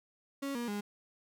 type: tone with pitch steps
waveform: 35% pulse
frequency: 277.2 / 238.5 / 205.3 Hz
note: C#4 / A#3 / G#3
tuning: 0 / +40 / -20 cents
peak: -33 dBFS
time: 0.42-0.81 s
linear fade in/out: 10 ms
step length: 130 ms
effects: none